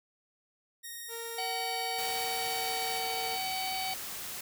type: tone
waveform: 5% pulse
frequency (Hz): 1864.7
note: A#6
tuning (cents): 0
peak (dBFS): -30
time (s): 0.83-3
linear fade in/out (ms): 20
type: tone with pitch glide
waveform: sawtooth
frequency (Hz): 462 to 457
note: A#4 to A#4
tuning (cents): -16 to -34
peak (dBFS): -36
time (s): 1.08-3.39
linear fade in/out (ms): 50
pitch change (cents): -18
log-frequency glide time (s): 2.44-2.7
type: harmonic tone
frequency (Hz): 757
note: F#5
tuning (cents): +39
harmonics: 1 / 3 / 4 / 5 / 6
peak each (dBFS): -35 / -40 / -43 / -45 / -39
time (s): 1.38-3.94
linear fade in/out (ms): 5
type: noise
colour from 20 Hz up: white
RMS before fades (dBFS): -40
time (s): 1.98-4.41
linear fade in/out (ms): 5
effects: none